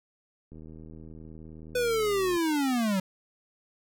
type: click train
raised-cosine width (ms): 3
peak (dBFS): -34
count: 147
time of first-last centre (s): 0.52-2.363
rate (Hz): 79.2
type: linear sweep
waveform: square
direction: down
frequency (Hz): 499.6 to 183.3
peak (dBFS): -25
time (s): 1.75-3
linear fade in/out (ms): 5
effects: none